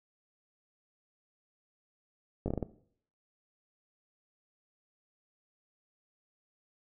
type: slowing click train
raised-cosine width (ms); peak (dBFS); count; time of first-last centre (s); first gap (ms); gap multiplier
2; -19; 6; 2.46-2.627; 20; 1.26
effects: noise-tail reverb RT60 0.6 s tail -17 dB re dry